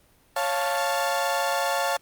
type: chord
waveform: 30% pulse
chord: Db augmented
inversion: none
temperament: equal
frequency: 554.4 / 698.5 / 880 Hz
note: Db5 / F5 / A5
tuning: 0 / 0 / 0 cents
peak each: -25 dBFS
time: 0.36-1.97 s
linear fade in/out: 5 ms
effects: pink hiss -60 dBFS RMS until 2.01 s + Opus 32 kbps